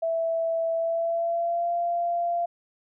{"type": "tone with pitch glide", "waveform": "sine", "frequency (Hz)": [659.3, 690.1], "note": ["E5", "F5"], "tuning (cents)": [0, -21], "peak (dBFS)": -23, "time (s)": [0.02, 2.46], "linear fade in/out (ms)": 10, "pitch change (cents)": 79, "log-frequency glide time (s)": [0.74, 1.71], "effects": []}